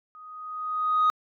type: tone with level ramp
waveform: sine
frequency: 1248 Hz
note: D#6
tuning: 5 cents sharp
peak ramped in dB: -44 to -15 dBFS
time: 0.15-1.1 s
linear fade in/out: 0 ms
effects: tanh soft clip ceiling -16 dBFS